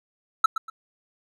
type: tone with echo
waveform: triangle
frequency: 1318.5 Hz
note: E6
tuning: in tune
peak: -10 dBFS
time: 0.44-0.46 s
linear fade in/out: 5 ms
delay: 120 ms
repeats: 2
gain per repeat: -11 dB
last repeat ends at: 0.7 s
effects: none